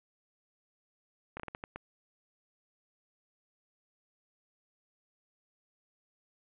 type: slowing click train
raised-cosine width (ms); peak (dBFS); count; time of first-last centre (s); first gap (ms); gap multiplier
0.5; -24; 7; 1.37-1.76; 27; 1.35
effects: resampled to 8000 Hz + 11-bit